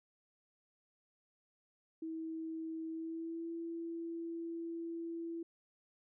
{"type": "tone with pitch glide", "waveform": "sine", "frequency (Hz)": [322.8, 333.8], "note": ["E4", "E4"], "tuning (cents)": [-36, 22], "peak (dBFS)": -39, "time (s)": [2.02, 5.43], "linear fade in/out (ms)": 5, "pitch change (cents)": 58, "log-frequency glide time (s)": [2.89, 3.51], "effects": []}